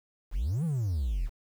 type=exponential two-way sweep; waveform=triangle; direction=up then down; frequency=34.63 to 174.61 to 34.63 Hz; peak=-24 dBFS; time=0.31-1.3 s; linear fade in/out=50 ms; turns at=0.64 s; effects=tanh soft clip ceiling -20 dBFS + 9-bit